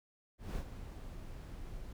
brown noise with ADSR envelope, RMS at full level -36 dBFS, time 0.38-1.93 s, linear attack 190 ms, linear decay 68 ms, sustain -10 dB, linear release 6 ms, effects none

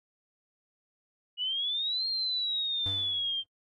sine exponential two-way sweep, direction up then down, 2902 to 4238 to 3150 Hz, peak -28 dBFS, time 1.37-3.44 s, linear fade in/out 50 ms, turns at 2.07 s
square tone with exponential decay, 97.4 Hz, G2, 11 cents flat, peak -35 dBFS, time 2.86-3.46 s, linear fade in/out 0 ms, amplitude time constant 130 ms
effects noise-tail reverb RT60 0.1 s tail -23 dB re dry + AAC 32 kbps

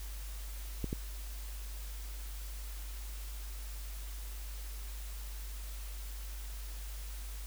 clicks, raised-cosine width 3 ms, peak -22 dBFS, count 2, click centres 0.843 / 0.929 s, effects added 50 Hz sine -40 dBFS peak until 7.46 s + white hiss -51 dBFS RMS until 7.46 s

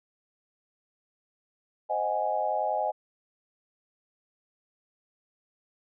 sine chord, Ab dominant seventh, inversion first, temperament equal, 523.3 / 622.3 / 740 / 830.6 Hz, C5 / Eb5 / Gb5 / Ab5, 0 / 0 / 0 / 0 cents, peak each -35 / -30 / -32 / -29 dBFS, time 1.89-2.92 s, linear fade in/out 20 ms, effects none

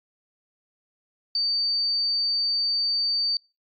sine tone, 4600 Hz, D8, 37 cents flat, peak -21 dBFS, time 1.35-3.37 s, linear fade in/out 2 ms, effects noise-tail reverb RT60 0.3 s tail -26 dB re dry + MP3 32 kbps

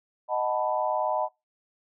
sine chord, B dominant seventh, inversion first, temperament equal, 622.3 / 740 / 880 / 987.8 Hz, D#5 / F#5 / A5 / B5, 0 / 0 / 0 / 0 cents, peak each -28 / -30 / -30 / -31 dBFS, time 0.28-1.29 s, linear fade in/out 50 ms, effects noise-tail reverb RT60 0.2 s tail -22 dB re dry

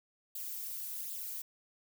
violet noise with flanger, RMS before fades -41 dBFS, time 0.35-1.42 s, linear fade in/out 5 ms, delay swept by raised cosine 0.25 to 3.35 ms, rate 1.3 Hz, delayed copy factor +0.7, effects none

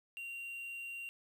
triangle tone with quantisation, 2762 Hz, F7, 20 cents flat, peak -40 dBFS, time 0.17-1.09 s, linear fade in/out 0 ms, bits 10, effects none

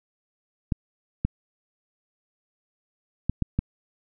clicks, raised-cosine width 5 ms, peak -10 dBFS, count 5, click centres 0.722 / 1.25 / 3.296 / 3.423 / 3.59 s, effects none

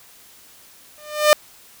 sawtooth tone with exponential growth, 602 Hz, D5, 43 cents sharp, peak -3 dBFS, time 0.98-1.33 s, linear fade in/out 0 ms, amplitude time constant 76 ms, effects white hiss -48 dBFS RMS until 1.8 s

